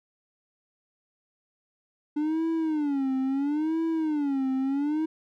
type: tone with vibrato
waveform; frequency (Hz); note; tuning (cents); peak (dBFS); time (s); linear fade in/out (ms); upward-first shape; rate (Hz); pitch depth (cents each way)
triangle; 293.4; D4; -2; -22; 2.16-5.06; 10; sine; 0.74; 190
effects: none